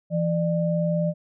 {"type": "tone pair together", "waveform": "sine", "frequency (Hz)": [167.57, 598], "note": ["E3", "D5"], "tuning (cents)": [29, 31], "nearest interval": "octave + minor seventh", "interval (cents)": 2202, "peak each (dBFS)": [-22, -25], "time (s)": [0.1, 1.14], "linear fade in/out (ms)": 50, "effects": []}